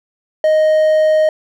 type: tone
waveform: triangle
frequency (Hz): 622.3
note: D#5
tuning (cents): 0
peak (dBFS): -7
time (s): 0.44-1.29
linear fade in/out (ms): 2
effects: none